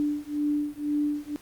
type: beating tone pair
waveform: sine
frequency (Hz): 293.7 / 295.7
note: D4 / D4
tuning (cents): 0 / +12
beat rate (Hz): 2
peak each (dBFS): -28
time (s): 0-1.36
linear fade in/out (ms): 0
effects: pink hiss -53 dBFS RMS until 1.41 s + Opus 48 kbps